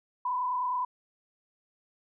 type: tone with frequency modulation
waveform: sine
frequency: 998 Hz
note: B5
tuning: 18 cents sharp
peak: -27 dBFS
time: 0.25-0.85 s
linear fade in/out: 5 ms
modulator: 29.5 Hz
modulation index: 0.84
effects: none